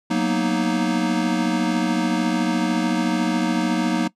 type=chord; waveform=square; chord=B major seventh; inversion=second; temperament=equal; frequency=185 / 233.1 / 246.9 / 311.1 Hz; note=F#3 / A#3 / B3 / D#4; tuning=0 / 0 / 0 / 0 cents; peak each=-25 / -24 / -29 / -24 dBFS; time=0.1-4.08 s; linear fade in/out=10 ms; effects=noise-tail reverb RT60 0.1 s tail -20 dB re dry + low-pass 7000 Hz 12 dB/octave